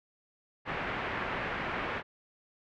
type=low-pass noise; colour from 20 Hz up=white; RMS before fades=-35 dBFS; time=0.65-2.03 s; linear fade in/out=50 ms; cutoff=2200 Hz; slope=24 dB/octave; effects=none